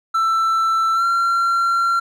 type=tone with pitch glide; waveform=triangle; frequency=1332 to 1369.4 Hz; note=E6 to F6; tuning=+18 to -34 cents; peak=-13 dBFS; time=0.14-2 s; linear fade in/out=10 ms; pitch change=+48 cents; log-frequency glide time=0.94-1.04 s; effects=none